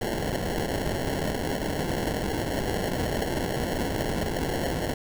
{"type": "noise with sample-and-hold", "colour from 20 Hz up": "white", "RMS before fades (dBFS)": -28, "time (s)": [0.01, 4.94], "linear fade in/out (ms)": 5, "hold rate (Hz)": 1225, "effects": []}